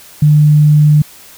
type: tone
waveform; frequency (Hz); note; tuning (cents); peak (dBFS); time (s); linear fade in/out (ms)
sine; 150; D3; +37; -4; 0.22-1.02; 5
effects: white hiss -38 dBFS RMS until 1.37 s